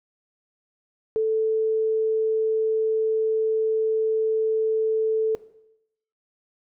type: tone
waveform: sine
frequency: 440 Hz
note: A4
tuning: in tune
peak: -19 dBFS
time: 1.16-5.35 s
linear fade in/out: 0 ms
effects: noise-tail reverb RT60 0.8 s tail -17 dB re dry